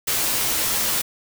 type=noise with comb filter; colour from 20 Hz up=white; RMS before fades=-22 dBFS; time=0.07-1.02 s; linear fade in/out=10 ms; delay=11 ms; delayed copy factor=-0.5; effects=none